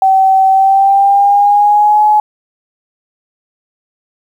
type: tone with pitch glide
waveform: sine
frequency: 767 to 846.1 Hz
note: G5 to G#5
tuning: -38 to +32 cents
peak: -5 dBFS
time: 0.02-2.2 s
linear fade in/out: 2 ms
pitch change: +170 cents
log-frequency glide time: 0.5-2.03 s
effects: 7-bit